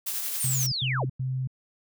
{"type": "noise with tremolo", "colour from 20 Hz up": "blue", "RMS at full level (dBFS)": -29, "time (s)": [0.06, 0.67], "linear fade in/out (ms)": 10, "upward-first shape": "triangle", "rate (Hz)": 11, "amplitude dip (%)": 40}
{"type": "linear sweep", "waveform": "sine", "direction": "down", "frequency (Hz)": [9397, 98], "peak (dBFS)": -27, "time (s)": [0.39, 1.06], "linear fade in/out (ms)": 20}
{"type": "tone bursts", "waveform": "sine", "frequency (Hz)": 130, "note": "C3", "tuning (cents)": -11, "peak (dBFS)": -26, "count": 3, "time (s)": [0.44, 1.474], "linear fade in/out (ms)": 5, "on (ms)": 280, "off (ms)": 97}
{"effects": []}